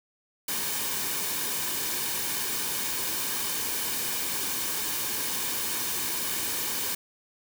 white noise with comb filter, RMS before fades -30 dBFS, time 0.48-6.95 s, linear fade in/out 5 ms, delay 1.5 ms, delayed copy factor -0.5, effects none

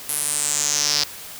sawtooth tone with band-pass filter sweep, 146.83 Hz, D3, in tune, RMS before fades -22 dBFS, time 0.09-1.04 s, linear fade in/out 0 ms, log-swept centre 11000 to 4900 Hz, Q 4.8, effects white hiss -37 dBFS RMS until 1.39 s

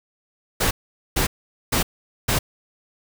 pink noise bursts, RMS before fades -20 dBFS, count 4, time 0.6-2.39 s, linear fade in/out 10 ms, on 110 ms, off 450 ms, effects none

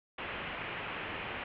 white low-pass noise, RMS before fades -40 dBFS, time 0.18-1.44 s, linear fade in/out 5 ms, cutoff 2900 Hz, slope 48 dB/octave, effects none

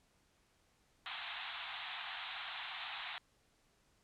white band-pass noise, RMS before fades -45 dBFS, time 1.06-3.18 s, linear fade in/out 0 ms, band 690 to 3900 Hz, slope 96 dB/octave, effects pink hiss -73 dBFS RMS until 4.03 s + low-pass 10000 Hz 12 dB/octave

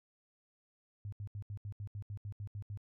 sine tone bursts, 102.1 Hz, G#2, 29 cents flat, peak -39 dBFS, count 12, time 1.05-2.774 s, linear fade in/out 0 ms, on 74 ms, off 76 ms, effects none

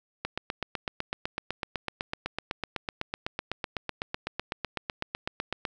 click train, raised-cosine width 0.3 ms, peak -14 dBFS, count 44, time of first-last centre 0.25-5.652 s, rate 7.96 Hz, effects none

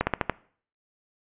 slowing click train, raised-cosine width 0.5 ms, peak -7 dBFS, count 5, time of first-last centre 0.01-0.297 s, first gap 60 ms, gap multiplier 1.12, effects noise-tail reverb RT60 0.5 s tail -20 dB re dry + resampled to 8000 Hz

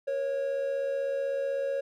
triangle tone pair together, 474 / 550 Hz, A#4 / C#5, +29 / -14 cents, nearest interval minor third, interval 257 cents, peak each -35 / -26 dBFS, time 0.07-1.81 s, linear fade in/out 10 ms, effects none

